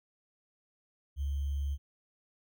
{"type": "tone with sample-and-hold", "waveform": "sine", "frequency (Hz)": 70.4, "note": "C#2", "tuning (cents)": 27, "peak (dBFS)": -30, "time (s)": [1.16, 1.78], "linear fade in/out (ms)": 50, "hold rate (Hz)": 3150, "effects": []}